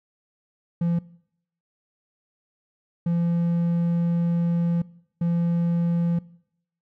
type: tone bursts at uneven times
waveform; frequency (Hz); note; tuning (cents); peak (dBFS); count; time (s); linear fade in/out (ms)
triangle; 170.6; F3; -40; -18; 3; 0.81-0.99 / 3.06-4.82 / 5.21-6.19; 5
effects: noise-tail reverb RT60 0.7 s tail -21 dB re dry